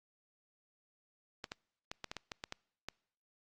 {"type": "clicks", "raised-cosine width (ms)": 0.2, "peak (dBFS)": -23, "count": 10, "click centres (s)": [1.442, 1.519, 1.915, 2.043, 2.115, 2.167, 2.318, 2.439, 2.524, 2.886], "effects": ["noise-tail reverb RT60 0.7 s tail -26 dB re dry", "Opus 32 kbps"]}